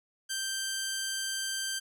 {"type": "tone", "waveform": "10% pulse", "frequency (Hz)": 1568, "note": "G6", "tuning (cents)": 0, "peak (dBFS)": -23, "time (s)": [0.29, 1.8], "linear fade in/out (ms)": 20, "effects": []}